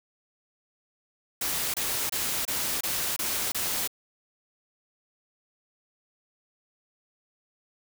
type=noise bursts; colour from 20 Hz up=white; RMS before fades=-29 dBFS; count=7; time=1.41-3.876 s; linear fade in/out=5 ms; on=330 ms; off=26 ms; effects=none